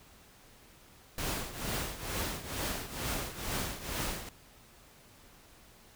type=noise with tremolo; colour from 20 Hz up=pink; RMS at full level=-33 dBFS; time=1.18-4.29 s; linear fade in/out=2 ms; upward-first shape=triangle; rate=2.2 Hz; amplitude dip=80%; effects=pink hiss -58 dBFS RMS until 5.95 s